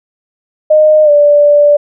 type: tone with pitch glide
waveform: sine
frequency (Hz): 615 to 584.9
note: D#5 to D5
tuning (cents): -20 to -7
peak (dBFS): -3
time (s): 0.7-1.77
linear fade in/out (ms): 10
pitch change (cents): -87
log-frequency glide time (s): 1.04-1.1
effects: none